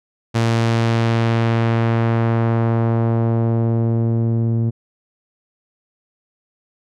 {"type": "tone with low-pass filter sweep", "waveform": "sawtooth", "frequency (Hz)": 114.9, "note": "A#2", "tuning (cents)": -25, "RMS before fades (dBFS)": -17, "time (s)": [0.34, 4.71], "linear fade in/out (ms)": 20, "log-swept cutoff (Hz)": [7200, 260], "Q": 0.74, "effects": []}